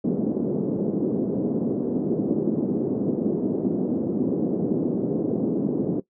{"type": "band-pass noise", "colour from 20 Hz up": "pink", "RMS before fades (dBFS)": -24, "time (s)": [0.04, 6], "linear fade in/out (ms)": 5, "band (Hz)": [190, 410], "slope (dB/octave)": 24, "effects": ["noise-tail reverb RT60 0.1 s tail -17 dB re dry"]}